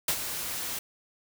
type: noise with ADSR envelope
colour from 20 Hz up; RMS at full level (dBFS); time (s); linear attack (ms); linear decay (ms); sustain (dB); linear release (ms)
white; -25; 0.08-0.79; 5; 71; -9; 4
effects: none